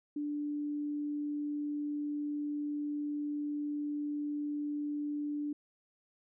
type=tone; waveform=sine; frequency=293.8 Hz; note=D4; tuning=1 cent sharp; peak=-33 dBFS; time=0.16-5.53 s; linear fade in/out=5 ms; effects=none